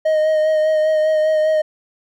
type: tone with vibrato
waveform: triangle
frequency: 622.3 Hz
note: D#5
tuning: in tune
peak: -11 dBFS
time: 0.05-1.62 s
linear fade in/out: 10 ms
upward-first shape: sine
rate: 5 Hz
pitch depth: 20 cents each way
effects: none